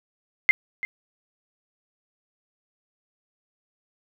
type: tone with echo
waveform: sine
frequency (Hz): 2093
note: C7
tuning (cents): 0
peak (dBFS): -11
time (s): 0.49-0.51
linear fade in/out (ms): 0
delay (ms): 340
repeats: 1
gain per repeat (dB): -15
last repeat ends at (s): 0.85
effects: none